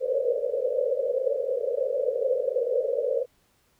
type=band-pass noise; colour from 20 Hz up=pink; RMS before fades=-26 dBFS; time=0-3.26 s; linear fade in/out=50 ms; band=470 to 560 Hz; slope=96 dB/octave; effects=pink hiss -66 dBFS RMS until 3.79 s